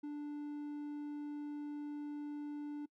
triangle tone, 293.7 Hz, D4, in tune, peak -38 dBFS, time 0.03-2.86 s, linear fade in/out 10 ms, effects noise-tail reverb RT60 0.1 s tail -23 dB re dry

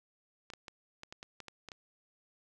clicks, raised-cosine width 0.2 ms, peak -28 dBFS, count 10, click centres 0.502 / 0.536 / 0.682 / 1.034 / 1.125 / 1.229 / 1.403 / 1.483 / 1.687 / 1.718 s, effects none

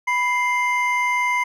triangle tone pair together, 987.8 / 2093 Hz, B5 / C7, 0 / 0 cents, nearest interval octave + minor second, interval 1300 cents, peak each -19 dBFS, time 0.07-1.44 s, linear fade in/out 10 ms, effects none

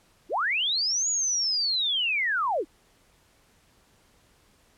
sine linear two-way sweep, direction up then down, 261.6 to 6890 to 261.6 Hz, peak -23 dBFS, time 0.29-2.65 s, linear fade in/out 50 ms, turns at 1.09 s, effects pink hiss -62 dBFS RMS until 4.77 s + low-pass 12000 Hz 12 dB/octave

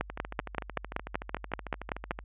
two click trains, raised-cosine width 0.5 ms, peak -22 / -14 dBFS, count 29 / 12, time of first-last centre 0.1-2.19 / 0.01-2.109 s, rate 13.4 / 5.24 Hz, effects added 50 Hz sine -45 dBFS peak until 2.24 s + resampled to 8000 Hz

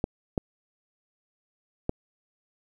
clicks, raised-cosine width 2 ms, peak -12 dBFS, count 3, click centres 0.041 / 0.378 / 1.894 s, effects 9-bit

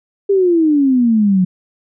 sine exponential sweep, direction down, 405.3 to 179.4 Hz, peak -9 dBFS, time 0.29-1.45 s, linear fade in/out 10 ms, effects none

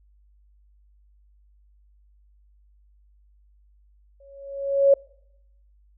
sine tone with exponential growth, 554.4 Hz, C#5, in tune, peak -10 dBFS, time 4.2-4.94 s, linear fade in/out 5 ms, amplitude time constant 160 ms, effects noise-tail reverb RT60 0.8 s tail -25 dB re dry + added 50 Hz sine -55 dBFS peak until 5.97 s

